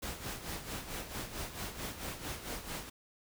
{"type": "noise with tremolo", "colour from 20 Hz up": "pink", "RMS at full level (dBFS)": -39, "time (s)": [0.02, 2.9], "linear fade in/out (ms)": 10, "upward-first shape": "sine", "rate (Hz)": 4.5, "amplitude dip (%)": 65, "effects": []}